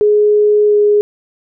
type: tone with pitch glide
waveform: sine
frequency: 418.7 to 415.3 Hz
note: G#4 to G#4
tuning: +14 to 0 cents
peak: -7 dBFS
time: 0.01-1.01 s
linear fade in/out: 0 ms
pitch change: -14 cents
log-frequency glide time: 0.66-0.76 s
effects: none